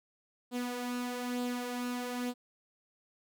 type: tone with flanger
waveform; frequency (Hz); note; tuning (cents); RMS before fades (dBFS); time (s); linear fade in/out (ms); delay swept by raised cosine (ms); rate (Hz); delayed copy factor
sawtooth; 245.9; B3; -7; -36; 0.51-2.34; 50; 0.24 to 3.34; 1.1; +0.5
effects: none